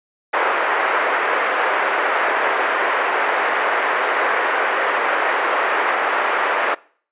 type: band-pass noise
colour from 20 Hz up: white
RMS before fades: -19 dBFS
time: 0.33-6.75 s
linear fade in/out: 10 ms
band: 410 to 1900 Hz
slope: 24 dB/octave
effects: noise-tail reverb RT60 0.5 s tail -23 dB re dry + resampled to 8000 Hz